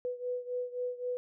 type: beating tone pair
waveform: sine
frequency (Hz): 493.9 / 497.7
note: B4 / B4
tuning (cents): 0 / +13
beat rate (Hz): 3.8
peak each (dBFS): -35 / -38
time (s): 0.05-1.17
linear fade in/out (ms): 0
effects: none